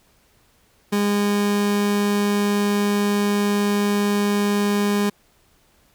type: tone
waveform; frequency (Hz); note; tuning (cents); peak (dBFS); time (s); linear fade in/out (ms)
30% pulse; 204.5; G#3; -26; -15; 0.92-5.1; 10
effects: pink hiss -59 dBFS RMS until 5.94 s